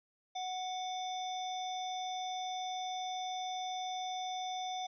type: harmonic tone with a mistuned harmonic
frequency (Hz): 740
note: F#5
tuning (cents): 0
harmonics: 1 / 3 / 5 / 7 / 8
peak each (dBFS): -37 / -52 / -44 / -56 / -52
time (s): 0.35-4.87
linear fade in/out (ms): 10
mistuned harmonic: 5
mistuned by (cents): -73
effects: none